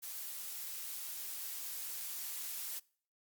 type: noise with level ramp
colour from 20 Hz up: blue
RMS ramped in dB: -44 to -41 dBFS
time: 0.02-2.8 s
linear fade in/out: 20 ms
effects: noise-tail reverb RT60 0.5 s tail -24 dB re dry + Opus 48 kbps